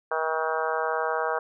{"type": "harmonic tone with a mistuned harmonic", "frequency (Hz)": 159.5, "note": "D#3", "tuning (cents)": 43, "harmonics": [3, 4, 5, 6, 7, 8, 9, 10], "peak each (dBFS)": [-30, -31, -32, -33, -33, -34, -35, -35], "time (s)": [0.11, 1.39], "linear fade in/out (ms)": 5, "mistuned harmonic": 10, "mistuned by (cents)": -23, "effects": []}